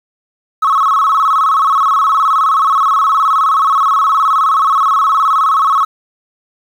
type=tone with vibrato; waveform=triangle; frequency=1193 Hz; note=D6; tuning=27 cents sharp; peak=-5 dBFS; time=0.62-5.85 s; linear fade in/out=10 ms; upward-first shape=square; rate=19 Hz; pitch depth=130 cents each way; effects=tanh soft clip ceiling -5 dBFS + 7-bit

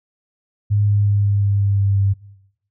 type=tone with pitch steps; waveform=sine; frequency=103.1 / 102.45 / 101.8 / 101.15 / 100.51 / 99.88 / 99.24 / 98.61 Hz; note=G#2 / G#2 / G#2 / G#2 / G2 / G2 / G2 / G2; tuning=-12 / -23 / -34 / -45 / +44 / +33 / +22 / +11 cents; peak=-13 dBFS; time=0.7-2.14 s; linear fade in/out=20 ms; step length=180 ms; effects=noise-tail reverb RT60 0.9 s tail -22 dB re dry

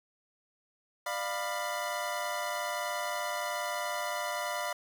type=chord; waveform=25% pulse; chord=B diminished; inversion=first; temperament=equal with one note detuned; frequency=597.3 / 698.5 / 987.8 Hz; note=D5 / F5 / B5; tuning=+29 / 0 / 0 cents; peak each=-33 dBFS; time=1.06-4.73 s; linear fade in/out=5 ms; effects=none

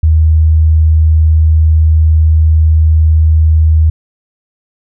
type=tone; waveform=sine; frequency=78.9 Hz; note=D#2; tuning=25 cents sharp; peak=-4 dBFS; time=0.03-3.9 s; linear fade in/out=5 ms; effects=none

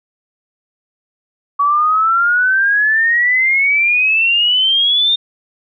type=exponential sweep; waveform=sine; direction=up; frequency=1130 to 3654 Hz; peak=-10 dBFS; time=1.59-5.16 s; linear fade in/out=10 ms; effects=none

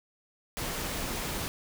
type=noise; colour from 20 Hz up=pink; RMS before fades=-34 dBFS; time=0.57-1.48 s; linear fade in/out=0 ms; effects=none

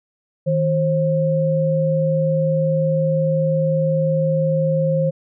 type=tone pair together; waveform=sine; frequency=158.4 / 532.8 Hz; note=D#3 / C5; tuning=+31 / +31 cents; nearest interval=octave + major sixth; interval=2100 cents; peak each=-18 / -18 dBFS; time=0.46-5.11 s; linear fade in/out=20 ms; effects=none

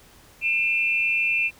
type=tone pair together; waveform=sine; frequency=2409 / 2661 Hz; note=D7 / E7; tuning=+43 / +16 cents; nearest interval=major second; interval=173 cents; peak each=-23 / -22 dBFS; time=0.41-1.51 s; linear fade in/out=50 ms; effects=pink hiss -52 dBFS RMS until 1.59 s

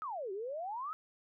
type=exponential two-way sweep; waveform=sine; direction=down then up; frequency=1318.5 to 369.9 to 1318.5 Hz; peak=-37 dBFS; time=0.02-0.93 s; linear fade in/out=0 ms; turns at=0.32 s; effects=none

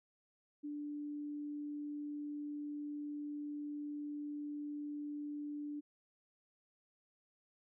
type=tone; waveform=sine; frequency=293.7 Hz; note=D4; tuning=in tune; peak=-40 dBFS; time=0.63-5.81 s; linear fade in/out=20 ms; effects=none

